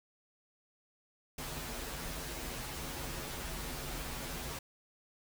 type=noise with comb filter; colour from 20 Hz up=pink; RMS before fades=-41 dBFS; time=1.38-4.59 s; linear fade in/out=5 ms; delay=10 ms; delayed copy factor=-0.95; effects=none